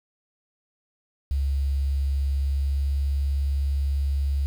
sine tone with pitch glide, 69.1 to 69.7 Hz, C#2 to C#2, -5 to +10 cents, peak -21 dBFS, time 1.31-4.46 s, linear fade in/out 0 ms, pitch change +15 cents, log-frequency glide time 2.48-2.89 s, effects 8-bit

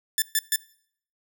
5% pulse tone bursts, 1760 Hz, A6, in tune, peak -9 dBFS, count 3, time 0.18-0.56 s, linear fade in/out 2 ms, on 40 ms, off 130 ms, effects noise-tail reverb RT60 0.6 s tail -22 dB re dry

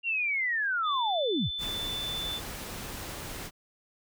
sine linear sweep, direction down, 2801 to 36.85 Hz, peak -26 dBFS, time 0.03-1.51 s, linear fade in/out 50 ms
sine tone, 3520 Hz, A7, in tune, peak -32 dBFS, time 0.83-2.41 s, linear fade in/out 50 ms
pink noise, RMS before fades -39 dBFS, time 1.58-3.51 s, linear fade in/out 50 ms
effects none

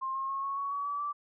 sine tone with pitch steps, 1060 / 1074.2 / 1088.5 / 1103.1 / 1117.9 / 1132.8 / 1148 / 1163.3 Hz, C6 / C6 / C#6 / C#6 / C#6 / C#6 / D6 / D6, +22 / +45 / -32 / -9 / +14 / +37 / -40 / -17 cents, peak -31 dBFS, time 0.01-1.13 s, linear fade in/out 20 ms, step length 140 ms, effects none

